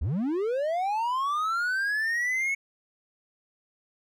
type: linear sweep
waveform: triangle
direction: up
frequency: 57.7 to 2213 Hz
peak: -23 dBFS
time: 0.01-2.55 s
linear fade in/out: 10 ms
effects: none